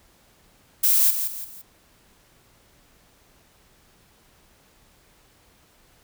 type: noise with echo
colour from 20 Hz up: violet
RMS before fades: -18 dBFS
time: 0.83-1.11 s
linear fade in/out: 10 ms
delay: 170 ms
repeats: 3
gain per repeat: -8 dB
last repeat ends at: 1.62 s
effects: pink hiss -58 dBFS RMS until 6.03 s